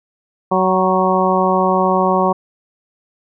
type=harmonic tone with a mistuned harmonic; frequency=187.1 Hz; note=F#3; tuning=20 cents sharp; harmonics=1 / 2 / 3 / 4 / 5 / 6; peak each=-19 / -19 / -19 / -19 / -19 / -19 dBFS; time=0.51-2.33 s; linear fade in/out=10 ms; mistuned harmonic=6; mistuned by=-29 cents; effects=none